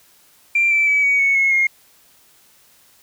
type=tone with pitch steps; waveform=sine; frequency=2367 / 2328 / 2289 / 2251 / 2214 / 2177 / 2141 Hz; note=D7 / D7 / D7 / C#7 / C#7 / C#7 / C7; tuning=+13 / -16 / -45 / +26 / -3 / -32 / +39 cents; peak=-12 dBFS; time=0.55-1.67 s; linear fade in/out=5 ms; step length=160 ms; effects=tanh soft clip ceiling -8 dBFS + white hiss -53 dBFS RMS until 3.02 s